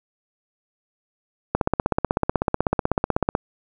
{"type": "click train", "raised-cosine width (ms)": 1, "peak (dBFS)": -4, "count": 30, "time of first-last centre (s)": [1.55, 3.351], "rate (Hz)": 16.1, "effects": []}